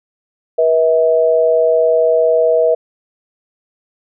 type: tone pair together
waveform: sine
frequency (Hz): 482.8 / 645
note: B4 / E5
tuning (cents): -39 / -38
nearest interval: perfect fourth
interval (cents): 501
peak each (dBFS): -12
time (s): 0.58-2.75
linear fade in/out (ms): 10
effects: none